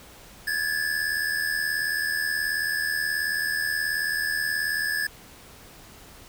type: tone pair together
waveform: square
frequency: 1657.4 / 1736 Hz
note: G#6 / A6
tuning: -4 / -24 cents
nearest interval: minor second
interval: 80 cents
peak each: -28 / -28 dBFS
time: 0.47-5.07 s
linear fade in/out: 5 ms
effects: pink hiss -48 dBFS RMS until 6.28 s